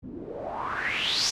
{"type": "noise with low-pass filter sweep", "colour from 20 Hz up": "white", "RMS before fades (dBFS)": -30, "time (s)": [0.02, 1.31], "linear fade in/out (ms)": 20, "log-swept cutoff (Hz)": [210, 6100], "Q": 5.6, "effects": []}